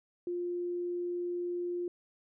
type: tone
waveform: sine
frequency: 351.7 Hz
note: F4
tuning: 12 cents sharp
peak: -32 dBFS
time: 0.27-1.88 s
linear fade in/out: 2 ms
effects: none